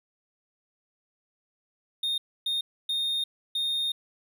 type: tone bursts at uneven times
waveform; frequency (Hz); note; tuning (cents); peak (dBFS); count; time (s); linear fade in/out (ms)
triangle; 3680; A#7; -23; -24; 4; 2.03-2.18 / 2.46-2.61 / 2.89-3.24 / 3.55-3.92; 5
effects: none